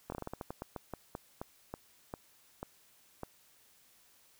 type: slowing click train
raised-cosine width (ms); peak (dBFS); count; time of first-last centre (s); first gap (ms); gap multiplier
1; -25; 18; 0.1-3.233; 22; 1.23
effects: white hiss -65 dBFS RMS until 4.39 s